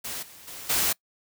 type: noise with level steps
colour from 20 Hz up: white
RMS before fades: -34 / -48 / -40 / -24 dBFS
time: 0.04-0.93 s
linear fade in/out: 10 ms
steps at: 0.22 / 0.47 / 0.69 s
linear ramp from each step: 10 ms
effects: noise-tail reverb RT60 0.1 s tail -24 dB re dry